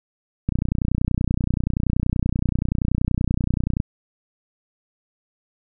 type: click train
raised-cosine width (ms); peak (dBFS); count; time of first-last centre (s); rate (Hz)
5; -8; 102; 0.49-3.801; 30.5
effects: none